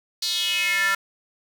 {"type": "tone with high-pass filter sweep", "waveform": "square", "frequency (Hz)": 196, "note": "G3", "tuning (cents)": 0, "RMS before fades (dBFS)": -23, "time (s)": [0.22, 0.95], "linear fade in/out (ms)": 5, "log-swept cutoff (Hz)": [4400, 1500], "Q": 5.1, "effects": []}